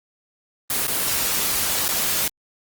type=noise with dropouts; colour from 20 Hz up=white; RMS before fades=-22 dBFS; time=0.7-2.28 s; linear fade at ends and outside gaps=2 ms; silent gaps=0.87-0.879 / 1.881-1.888 s; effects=Opus 24 kbps